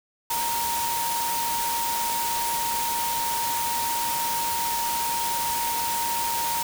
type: tone in noise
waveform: sine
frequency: 932.3 Hz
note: A#5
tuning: in tune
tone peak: -26 dBFS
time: 0.3-6.63 s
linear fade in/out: 5 ms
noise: white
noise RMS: -29 dBFS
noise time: 0.3-6.63 s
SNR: 0 dB
effects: none